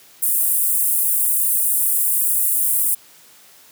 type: high-pass noise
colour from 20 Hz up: pink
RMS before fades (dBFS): -18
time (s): 0.22-2.95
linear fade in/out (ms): 10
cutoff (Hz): 8900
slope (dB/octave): 48
effects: white hiss -48 dBFS RMS until 3.71 s + high-pass 100 Hz 12 dB/octave